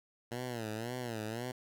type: tone with vibrato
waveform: 10% pulse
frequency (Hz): 116.54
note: A#2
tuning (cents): 0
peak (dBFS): -29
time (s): 0.31-1.52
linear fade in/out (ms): 10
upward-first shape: sine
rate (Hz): 1.9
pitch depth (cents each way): 140
effects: none